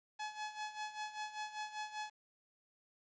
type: tone with tremolo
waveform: sawtooth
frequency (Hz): 851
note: G#5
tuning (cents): +42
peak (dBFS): -35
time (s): 0.19-2.1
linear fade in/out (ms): 10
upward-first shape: sine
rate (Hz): 5.1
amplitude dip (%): 75
effects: resampled to 16000 Hz + 11-bit